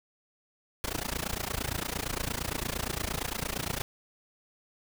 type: noise with amplitude modulation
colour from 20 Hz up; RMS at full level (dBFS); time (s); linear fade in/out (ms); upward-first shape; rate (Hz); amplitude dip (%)
pink; -30; 0.84-3.82; 0; sine; 28.7; 95
effects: none